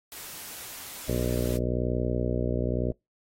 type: noise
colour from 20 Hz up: white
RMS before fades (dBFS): -41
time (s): 0.12-1.57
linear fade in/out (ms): 0
type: harmonic tone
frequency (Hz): 60.9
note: B1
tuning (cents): -24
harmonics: 1 / 2 / 3 / 4 / 5 / 6 / 7 / 8 / 9 / 10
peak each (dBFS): -31 / -31 / -36 / -33 / -38 / -34 / -36 / -36 / -38 / -37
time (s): 1.08-2.92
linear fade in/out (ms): 5
effects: noise-tail reverb RT60 0.2 s tail -25 dB re dry + AAC 48 kbps